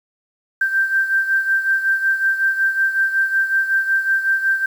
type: beating tone pair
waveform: sine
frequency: 1568 / 1573.4 Hz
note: G6 / G6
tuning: 0 / +6 cents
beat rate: 5.4 Hz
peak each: -16 / -22 dBFS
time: 0.61-4.66 s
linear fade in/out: 5 ms
effects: 7-bit